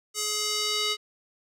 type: tone with band-pass filter sweep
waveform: square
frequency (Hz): 421.6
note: G#4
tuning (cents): +26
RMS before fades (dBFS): -28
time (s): 0.14-0.97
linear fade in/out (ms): 50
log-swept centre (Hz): 7100 to 3800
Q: 1.7
effects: none